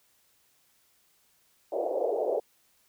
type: band-pass noise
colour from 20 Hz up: pink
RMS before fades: -29 dBFS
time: 1.72-2.4 s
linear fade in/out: 5 ms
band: 390 to 700 Hz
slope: 48 dB/octave
effects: white hiss -67 dBFS RMS until 2.88 s